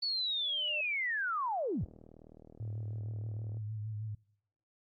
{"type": "linear sweep", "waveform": "sine", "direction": "down", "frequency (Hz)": [4505, 49], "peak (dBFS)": -31, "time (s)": [0.02, 1.85], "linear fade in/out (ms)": 10}
{"type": "tone with exponential growth", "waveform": "sine", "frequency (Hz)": 601, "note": "D5", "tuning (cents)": 40, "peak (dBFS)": -39, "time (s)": [0.21, 0.81], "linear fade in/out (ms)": 5, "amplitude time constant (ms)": 130}
{"type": "click train", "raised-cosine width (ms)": 2, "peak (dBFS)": -40, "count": 70, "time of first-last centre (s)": [1.81, 3.57], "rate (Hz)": 39.2}
{"type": "tone with vibrato", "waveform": "sine", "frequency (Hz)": 107.4, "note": "A2", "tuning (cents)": -41, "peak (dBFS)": -36, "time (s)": [2.6, 4.15], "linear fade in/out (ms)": 5, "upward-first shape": "sine", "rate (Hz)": 6.4, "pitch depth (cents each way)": 45}
{"effects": ["noise-tail reverb RT60 0.8 s tail -25 dB re dry", "Opus 48 kbps"]}